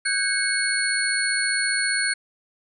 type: tone cluster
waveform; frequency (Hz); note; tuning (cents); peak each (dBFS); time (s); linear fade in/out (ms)
sine; 1512 / 1627 / 2199 / 4330 / 9190; F#6 / G#6 / C#7 / C#8 / D9; +37 / -36 / -14 / -41 / -39; -27; 0.05-2.14; 10
effects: none